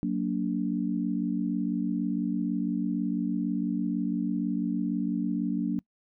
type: chord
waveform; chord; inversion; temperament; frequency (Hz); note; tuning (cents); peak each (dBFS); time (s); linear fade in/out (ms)
sine; Gb augmented; none; just; 185 / 231.2 / 289.1; Gb3 / Bb3 / D4; 0 / -14 / -27; -30; 0.03-5.79; 0
effects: noise-tail reverb RT60 0.1 s tail -24 dB re dry